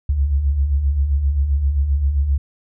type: beating tone pair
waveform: sine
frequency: 64 / 71.6 Hz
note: C2 / D2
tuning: -38 / -43 cents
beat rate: 7.6 Hz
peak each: -24 / -15 dBFS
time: 0.09-2.38 s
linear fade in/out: 5 ms
effects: none